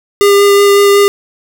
square tone with vibrato, 402.9 Hz, G4, 48 cents sharp, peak -5 dBFS, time 0.21-1.08 s, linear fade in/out 0 ms, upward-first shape sine, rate 5.4 Hz, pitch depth 10 cents each way, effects none

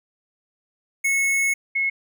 square / sine tone pair in turn, 2192 / 2179 Hz, C#7 / C#7, -20 / -30 cents, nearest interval unison, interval 10 cents, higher first, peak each -19 dBFS, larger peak neither, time 1.04-1.54 / 1.75-1.9 s, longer first, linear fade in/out 10 ms, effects none

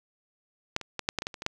clicks, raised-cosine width 0.2 ms, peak -9 / -22 / -14 / -8 / -11 / -16 / -14 / -24 / -20 / -10 dBFS, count 10, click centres 0.764 / 0.813 / 0.993 / 1.089 / 1.187 / 1.221 / 1.269 / 1.342 / 1.421 / 1.464 s, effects none

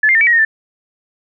sine tone with pitch steps, 1727 / 2106 / 1806 / 2292 / 1898 / 1843 / 1771 Hz, A6 / C7 / A6 / D7 / A#6 / A#6 / A6, -33 / +11 / +45 / -43 / +31 / -20 / +11 cents, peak -8 dBFS, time 0.03-0.45 s, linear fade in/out 5 ms, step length 60 ms, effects none

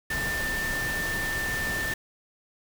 sine tone in noise, 1786 Hz, A6, 25 cents sharp, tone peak -28 dBFS, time 0.1-1.94 s, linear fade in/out 5 ms, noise pink, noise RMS -33 dBFS, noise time 0.1-1.94 s, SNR +2 dB, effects none

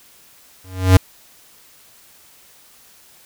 square tone with exponential growth, 93 Hz, F#2, 9 cents sharp, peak -4 dBFS, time 0.64-0.97 s, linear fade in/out 5 ms, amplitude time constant 71 ms, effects white hiss -49 dBFS RMS until 3.25 s

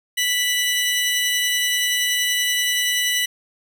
sawtooth tone pair together, 1975.5 / 2958 Hz, B6 / F#7, 0 / -1 cents, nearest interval perfect fifth, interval 699 cents, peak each -18 dBFS, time 0.17-3.26 s, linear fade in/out 10 ms, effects none

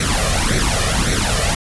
pink noise with flanger, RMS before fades -17 dBFS, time 0-1.55 s, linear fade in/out 5 ms, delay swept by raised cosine 0.5 to 1.7 ms, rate 1.8 Hz, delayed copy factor +0.7, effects resampled to 24000 Hz

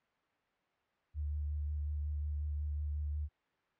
sine tone with vibrato, 74.2 Hz, D2, 18 cents sharp, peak -34 dBFS, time 1.14-3.29 s, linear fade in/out 50 ms, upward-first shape sine, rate 5.5 Hz, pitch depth 19 cents each way, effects white hiss -75 dBFS RMS until 3.79 s + low-pass 2000 Hz 12 dB/octave

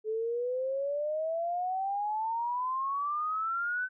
sine exponential sweep, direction up, 429.1 to 1525 Hz, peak -29 dBFS, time 0.04-3.89 s, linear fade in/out 50 ms, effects none

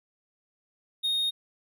triangle tone, 3711 Hz, A#7, 9 cents flat, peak -23 dBFS, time 1.03-1.31 s, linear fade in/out 20 ms, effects none

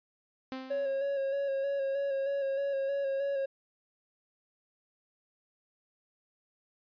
sawtooth tone with exponential decay, 261.6 Hz, C4, in tune, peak -31 dBFS, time 0.52-1.21 s, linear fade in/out 0 ms, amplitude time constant 150 ms
triangle tone with vibrato, 551 Hz, C#5, 11 cents flat, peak -27 dBFS, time 0.7-3.46 s, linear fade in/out 10 ms, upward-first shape square, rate 3.2 Hz, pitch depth 24 cents each way
effects resampled to 11025 Hz

